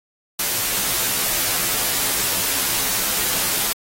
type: noise with comb filter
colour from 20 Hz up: white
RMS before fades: -21 dBFS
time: 0.39-3.73 s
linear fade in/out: 5 ms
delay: 13 ms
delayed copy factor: -1
effects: AAC 48 kbps